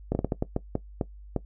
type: slowing click train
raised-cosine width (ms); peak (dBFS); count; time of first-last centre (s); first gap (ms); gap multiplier
2; -12; 10; 0.12-1.363; 30; 1.36
effects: noise-tail reverb RT60 0.1 s tail -17 dB re dry + added 50 Hz sine -43 dBFS peak until 1.45 s